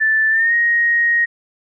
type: tone with pitch glide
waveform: sine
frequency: 1760 to 1875.5 Hz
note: A6 to A#6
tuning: 0 to +10 cents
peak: -12 dBFS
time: 0-1.26 s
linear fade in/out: 20 ms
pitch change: +110 cents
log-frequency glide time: 0.3-0.54 s
effects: none